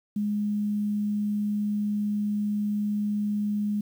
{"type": "tone", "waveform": "sine", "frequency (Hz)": 207.7, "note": "G#3", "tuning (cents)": 0, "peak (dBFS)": -24, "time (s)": [0.16, 3.81], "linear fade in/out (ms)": 5, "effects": ["9-bit"]}